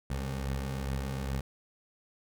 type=beating tone pair; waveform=20% pulse; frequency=65 / 67.4 Hz; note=C2 / C#2; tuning=-11 / -48 cents; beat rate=2.4 Hz; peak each=-35 / -28 dBFS; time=0.1-1.41 s; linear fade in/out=5 ms; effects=none